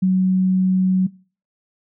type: tone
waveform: sine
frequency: 186.5 Hz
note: F#3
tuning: 14 cents sharp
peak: -13 dBFS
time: 0.02-1.07 s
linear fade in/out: 10 ms
effects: noise-tail reverb RT60 0.4 s tail -22 dB re dry